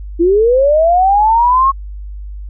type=linear sweep; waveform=sine; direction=up; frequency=326.3 to 1100 Hz; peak=-7 dBFS; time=0.19-1.72 s; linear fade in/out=20 ms; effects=added 50 Hz sine -24 dBFS peak until 2.49 s